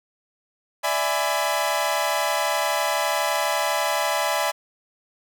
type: chord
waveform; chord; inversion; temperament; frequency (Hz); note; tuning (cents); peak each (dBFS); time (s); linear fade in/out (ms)
sawtooth; E dominant seventh; third; equal with one note detuned; 587.3 / 659.3 / 830.6 / 1002.7; D5 / E5 / G#5 / B5; 0 / 0 / 0 / +26; -23; 0.83-4.52; 20
effects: none